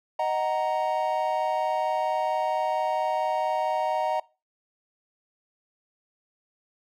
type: chord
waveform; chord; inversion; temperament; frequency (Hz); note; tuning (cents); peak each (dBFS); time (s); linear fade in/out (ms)
triangle; D# minor; none; just; 622.3 / 746.7 / 933.4; D#5 / F#5 / A#5; 0 / +16 / +2; -26; 0.19-4.2; 5
effects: noise-tail reverb RT60 0.3 s tail -22 dB re dry